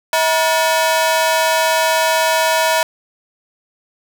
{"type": "ring-modulated tone", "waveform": "sawtooth", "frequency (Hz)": 800, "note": "G5", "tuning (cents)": 35, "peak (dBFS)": -6, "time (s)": [0.13, 2.83], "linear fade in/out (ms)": 2, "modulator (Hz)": 158, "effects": []}